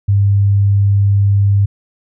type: tone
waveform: sine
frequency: 100 Hz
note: G2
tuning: 35 cents sharp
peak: -8 dBFS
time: 0.08-1.66 s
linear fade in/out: 10 ms
effects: none